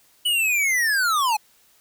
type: linear sweep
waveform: square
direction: down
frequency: 2982 to 821 Hz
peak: -19 dBFS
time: 0.25-1.37 s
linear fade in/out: 10 ms
effects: white hiss -58 dBFS RMS until 1.8 s